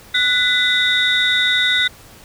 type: tone cluster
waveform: sine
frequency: 1477 / 2004 / 3574 / 3786 Hz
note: F#6 / B6 / A7 / A#7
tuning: -3 / +25 / +26 / +26 cents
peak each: -18 dBFS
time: 0.14-1.88 s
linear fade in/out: 10 ms
effects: tanh soft clip ceiling -7 dBFS + pink hiss -43 dBFS RMS until 2.24 s